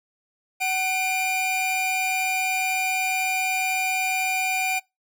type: tone pair together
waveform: 45% pulse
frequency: 750 / 2398 Hz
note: F#5 / D7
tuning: +23 / +36 cents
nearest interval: octave + minor sixth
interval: 2013 cents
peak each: -26 / -24 dBFS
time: 0.6-4.8 s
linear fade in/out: 20 ms
effects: noise-tail reverb RT60 0.2 s tail -23 dB re dry